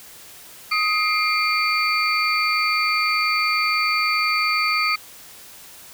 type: tone cluster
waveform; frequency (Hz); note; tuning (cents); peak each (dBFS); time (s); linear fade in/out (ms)
sine; 1253 / 2113 / 2383 / 4553; D#6 / C7 / D7 / C#8; +12 / +16 / +25 / +45; -22 / -25 / -23 / -24; 0.71-4.96; 10
effects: white hiss -43 dBFS RMS until 5.93 s